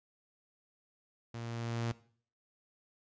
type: tone with level ramp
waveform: sawtooth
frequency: 116.54 Hz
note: A#2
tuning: in tune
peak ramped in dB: -37 to -28 dBFS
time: 1.34-1.92 s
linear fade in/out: 5 ms
effects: noise-tail reverb RT60 0.5 s tail -18 dB re dry + resampled to 16000 Hz